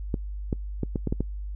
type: clicks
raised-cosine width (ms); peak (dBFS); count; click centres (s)
3; -13; 7; 0.142 / 0.528 / 0.833 / 0.958 / 1.073 / 1.125 / 1.206
effects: noise-tail reverb RT60 0.1 s tail -25 dB re dry + added 50 Hz sine -31 dBFS peak until 1.55 s

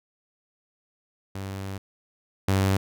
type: tone pair in turn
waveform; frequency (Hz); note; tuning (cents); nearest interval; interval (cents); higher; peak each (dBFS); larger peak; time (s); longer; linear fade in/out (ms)
sawtooth; 97.1 / 96.6; G2 / G2; -16 / -25; unison; 9; first; -28 / -16; second; 1.35-1.78 / 2.48-2.77; first; 5
effects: none

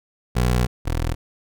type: tone pair in turn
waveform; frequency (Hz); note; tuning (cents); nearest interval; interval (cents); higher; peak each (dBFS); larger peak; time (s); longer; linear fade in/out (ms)
20% pulse; 61.1 / 41.06; B1 / E1; -18 / -6; perfect fifth; 688; first; -12 / -16; first; 0.35-0.67 / 0.85-1.15; first; 20
effects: none

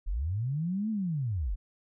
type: linear two-way sweep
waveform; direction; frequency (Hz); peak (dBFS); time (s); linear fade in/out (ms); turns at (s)
sine; up then down; 34.38 to 224.3 to 36.26; -28; 0.06-1.56; 20; 0.9
effects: none

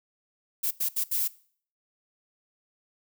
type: noise bursts at uneven times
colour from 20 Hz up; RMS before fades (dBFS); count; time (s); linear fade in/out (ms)
violet; -27; 4; 0.63-0.71 / 0.8-0.89 / 0.96-1.04 / 1.11-1.28; 10
effects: noise-tail reverb RT60 0.5 s tail -20 dB re dry

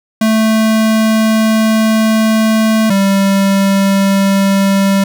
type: tone pair in turn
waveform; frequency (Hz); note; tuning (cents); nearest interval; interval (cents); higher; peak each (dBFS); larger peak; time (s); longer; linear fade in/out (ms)
square; 220 / 196; A3 / G3; 0 / 0; major second; 200; first; -9; neither; 0.21-2.9 / 2.9-5.04; first; 5
effects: none

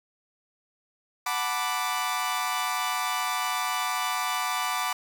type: chord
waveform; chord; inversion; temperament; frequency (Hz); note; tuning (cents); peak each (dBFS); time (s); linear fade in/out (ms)
sawtooth; B minor seventh; second; equal; 740 / 880 / 987.8 / 1174.7; F#5 / A5 / B5 / D6; 0 / 0 / 0 / 0; -29 / -32 / -28 / -26; 1.26-4.93; 5
effects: 9-bit

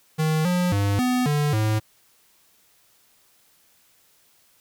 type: tone with pitch steps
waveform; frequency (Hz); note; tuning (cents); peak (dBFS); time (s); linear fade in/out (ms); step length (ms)
square; 156.6 / 178.8 / 100.5 / 250.4 / 147.4 / 108.3; D#3 / F3 / G2 / B3 / D3 / A2; +11 / +41 / +44 / +24 / +7 / -27; -20; 0.18-1.8; 20; 270
effects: white hiss -60 dBFS RMS until 4.6 s

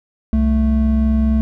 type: tone pair together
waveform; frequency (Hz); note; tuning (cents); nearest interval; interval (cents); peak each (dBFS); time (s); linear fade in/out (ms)
triangle; 65.41 / 220; C2 / A3; 0 / 0; octave + major sixth; 2100; -13; 0.33-1.41; 0
effects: none

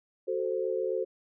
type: chord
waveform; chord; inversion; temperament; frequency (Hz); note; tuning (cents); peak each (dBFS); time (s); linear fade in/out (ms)
sine; F# diminished; none; equal with one note detuned; 372.4 / 440 / 523.3; F#4 / A4 / C5; +11 / 0 / 0; -32; 0.27-1.05; 20
effects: none

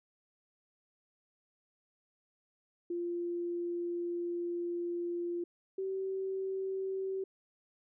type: tone pair in turn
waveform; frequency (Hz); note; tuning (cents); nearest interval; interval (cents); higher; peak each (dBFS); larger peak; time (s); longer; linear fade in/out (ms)
sine; 346.7 / 383.1; F4 / G4; -13 / -40; major second; 173; second; -33 / -33; neither; 2.9-5.44 / 5.78-7.24; first; 5
effects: none

